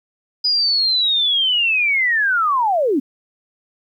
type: linear sweep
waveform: sine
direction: down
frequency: 4978 to 244.6 Hz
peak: -14 dBFS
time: 0.44-3 s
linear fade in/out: 10 ms
effects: 9-bit